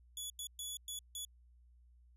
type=tone bursts at uneven times; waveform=15% pulse; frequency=3406 Hz; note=G#7; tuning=43 cents sharp; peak=-34 dBFS; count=5; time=0.17-0.3 / 0.39-0.47 / 0.59-0.77 / 0.88-0.99 / 1.15-1.25 s; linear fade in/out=2 ms; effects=added 60 Hz sine -61 dBFS peak until 2.16 s + resampled to 32000 Hz